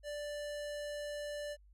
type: tone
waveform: square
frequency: 587.3 Hz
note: D5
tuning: in tune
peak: -40 dBFS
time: 0.03-1.57 s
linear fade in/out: 50 ms
effects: added 50 Hz sine -59 dBFS peak until 1.73 s + low-pass 11000 Hz 12 dB/octave